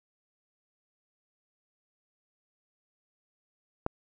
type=click; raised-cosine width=1 ms; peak=-14 dBFS; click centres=3.864 s; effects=none